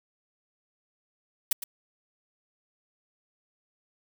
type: noise with echo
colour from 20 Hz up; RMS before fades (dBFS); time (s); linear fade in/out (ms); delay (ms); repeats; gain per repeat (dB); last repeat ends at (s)
blue; -23; 1.51-1.53; 5; 110; 1; -12; 1.64
effects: none